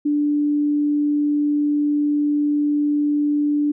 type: tone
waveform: sine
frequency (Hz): 293.7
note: D4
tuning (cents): 0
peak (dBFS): -16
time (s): 0.05-3.72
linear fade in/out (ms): 10
effects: none